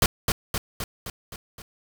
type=noise with echo; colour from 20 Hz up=pink; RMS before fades=-18 dBFS; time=0.02-0.06 s; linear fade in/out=2 ms; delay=260 ms; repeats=6; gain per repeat=-4 dB; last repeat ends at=1.62 s; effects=none